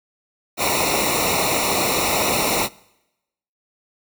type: noise with comb filter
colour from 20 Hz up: pink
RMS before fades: -20 dBFS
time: 0.57-2.69 s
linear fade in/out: 50 ms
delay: 0.62 ms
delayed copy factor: -0.95
effects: noise-tail reverb RT60 0.9 s tail -23 dB re dry